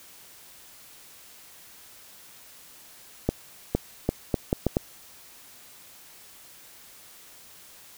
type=accelerating click train; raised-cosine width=2 ms; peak=-8 dBFS; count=7; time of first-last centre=3.29-4.769 s; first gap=460 ms; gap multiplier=0.74; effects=white hiss -50 dBFS RMS until 7.97 s